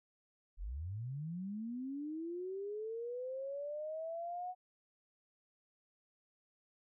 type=linear sweep; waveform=sine; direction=up; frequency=36.71 to 738 Hz; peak=-39 dBFS; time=0.57-4.55 s; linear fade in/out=50 ms; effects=none

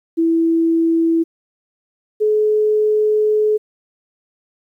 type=tone pair in turn; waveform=sine; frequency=329.6 / 426.7 Hz; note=E4 / G#4; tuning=0 / +47 cents; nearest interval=major third; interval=447 cents; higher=second; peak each=-12 dBFS; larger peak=neither; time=0.17-1.24 / 2.2-3.58 s; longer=second; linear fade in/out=20 ms; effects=9-bit

